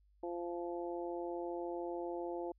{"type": "harmonic tone", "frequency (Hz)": 173.1, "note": "F3", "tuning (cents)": -15, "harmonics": [2, 3, 4, 5], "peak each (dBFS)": [-40, -44, -46, -48], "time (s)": [0.23, 2.52], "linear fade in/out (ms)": 5, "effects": ["added 50 Hz sine -66 dBFS peak until 2.58 s"]}